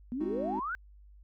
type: exponential sweep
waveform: sine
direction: up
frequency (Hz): 232.2 to 1568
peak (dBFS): -32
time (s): 0.12-0.75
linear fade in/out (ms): 0
type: chord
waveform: triangle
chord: Ab dominant seventh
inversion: none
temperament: equal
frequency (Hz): 207.7 / 261.6 / 311.1 / 370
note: Ab3 / C4 / Eb4 / Gb4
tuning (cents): 0 / 0 / 0 / 0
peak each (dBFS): -37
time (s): 0.2-0.6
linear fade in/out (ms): 10
effects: added 50 Hz sine -52 dBFS peak until 1.23 s